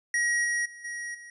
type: tone with level steps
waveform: square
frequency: 1900 Hz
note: A#6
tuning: 33 cents sharp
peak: -24 / -26 / -44 / -34 / -44 dBFS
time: 0.14-1.3 s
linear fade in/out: 2 ms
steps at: 0.44 / 0.65 / 0.84 / 1.14 s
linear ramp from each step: 10 ms
effects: resampled to 24000 Hz